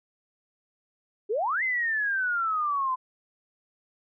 sine exponential two-way sweep, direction up then down, 383.6 to 2093 to 1011 Hz, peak -24 dBFS, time 1.29-2.96 s, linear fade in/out 20 ms, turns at 1.63 s, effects none

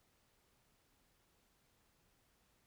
silence, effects pink hiss -75 dBFS RMS until 2.66 s

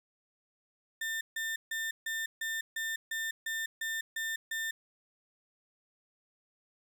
35% pulse tone bursts, 1800 Hz, A6, 39 cents sharp, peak -31 dBFS, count 11, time 1.01-4.71 s, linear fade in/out 5 ms, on 200 ms, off 150 ms, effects none

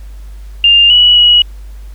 sine tone with pitch steps, 2803 / 2936 / 2914 Hz, F7 / F#7 / F#7, +6 / -14 / -27 cents, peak -3 dBFS, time 0.64-1.42 s, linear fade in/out 2 ms, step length 260 ms, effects added 50 Hz sine -26 dBFS peak until 1.94 s + pink hiss -47 dBFS RMS until 1.94 s

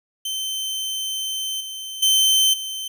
sawtooth tone with level steps, 3091 Hz, G7, 25 cents flat, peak -21 / -27 / -11 / -24 dBFS, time 0.25-2.88 s, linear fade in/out 5 ms, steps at 1.6 / 2.02 / 2.53 s, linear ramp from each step 10 ms, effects none

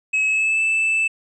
triangle tone with pitch glide, 2568 to 2636 Hz, E7 to E7, -46 to -1 cents, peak -15 dBFS, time 0.13-1.08 s, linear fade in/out 10 ms, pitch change +45 cents, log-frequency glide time 0.25-0.61 s, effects resampled to 22050 Hz

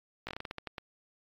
slowing click train, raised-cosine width 0.3 ms, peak -22 dBFS, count 11, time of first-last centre 0.27-0.782 s, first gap 17 ms, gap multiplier 1.23, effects AAC 32 kbps

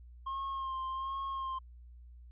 triangle tone with vibrato, 1068 Hz, C6, 35 cents sharp, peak -33 dBFS, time 0.26-1.59 s, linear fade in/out 10 ms, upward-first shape sine, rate 1.3 Hz, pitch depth 31 cents each way, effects added 60 Hz sine -50 dBFS peak until 2.31 s + resampled to 8000 Hz

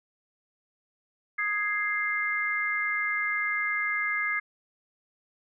sine chord, Ab major, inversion second, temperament equal, 1244.5 / 1661.2 / 2093 Hz, Eb6 / Ab6 / C7, 0 / 0 / 0 cents, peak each -34 / -30 / -28 dBFS, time 1.38-4.4 s, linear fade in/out 10 ms, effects none

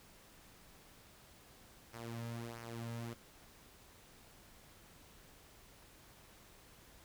sawtooth tone with flanger, 116.54 Hz, A#2, in tune, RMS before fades -45 dBFS, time 1.93-3.14 s, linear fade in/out 10 ms, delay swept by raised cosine 0.25 to 2.75 ms, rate 1.5 Hz, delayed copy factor -0.65, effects pink hiss -61 dBFS RMS until 7.04 s

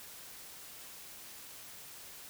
silence, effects white hiss -50 dBFS RMS until 2.29 s

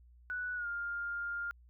sine tone with pitch glide, 1479 to 1404.9 Hz, F#6 to F6, -1 to +10 cents, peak -35 dBFS, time 0.3-1.51 s, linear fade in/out 0 ms, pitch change -89 cents, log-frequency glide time 0.55-0.67 s, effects added 60 Hz sine -57 dBFS peak until 1.69 s

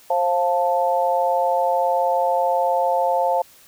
sine chord, F major, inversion second, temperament equal with one note detuned, 531.2 / 698.5 / 880 Hz, C5 / F5 / A5, +26 / 0 / 0 cents, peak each -21 dBFS, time 0.1-3.42 s, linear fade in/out 5 ms, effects white hiss -50 dBFS RMS until 3.67 s

